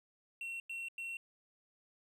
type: tone bursts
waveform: triangle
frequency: 2722 Hz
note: F7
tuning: 45 cents flat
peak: -38 dBFS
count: 3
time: 0.41-1.17 s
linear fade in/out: 2 ms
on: 190 ms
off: 95 ms
effects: none